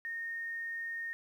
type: tone with quantisation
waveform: sine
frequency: 1842 Hz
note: A#6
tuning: 21 cents flat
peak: -36 dBFS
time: 0.05-1.13 s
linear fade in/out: 0 ms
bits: 11
effects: none